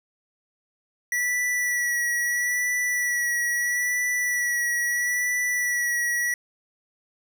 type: tone with vibrato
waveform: square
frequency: 1946 Hz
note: B6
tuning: 26 cents flat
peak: -23 dBFS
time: 1.12-6.34 s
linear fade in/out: 2 ms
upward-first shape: sine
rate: 0.76 Hz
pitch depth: 23 cents each way
effects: none